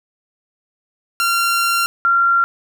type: tone pair in turn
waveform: sawtooth / sine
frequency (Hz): 1378 / 1378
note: F6 / F6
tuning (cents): -24 / -24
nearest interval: unison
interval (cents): 0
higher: neither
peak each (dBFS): -11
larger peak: neither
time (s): 1.2-1.86 / 2.05-2.44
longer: first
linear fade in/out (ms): 0
effects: none